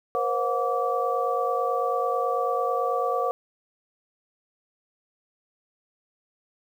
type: tone cluster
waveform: sine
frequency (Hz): 477.9 / 527 / 722 / 1156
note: A#4 / C5 / F#5 / D6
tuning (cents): +43 / +12 / -43 / -28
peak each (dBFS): -28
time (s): 0.15-3.31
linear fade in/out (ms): 0
effects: 9-bit